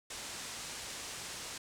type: low-pass noise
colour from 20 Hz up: white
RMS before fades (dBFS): -44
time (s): 0.1-1.58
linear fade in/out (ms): 5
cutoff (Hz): 8600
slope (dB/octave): 24
effects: none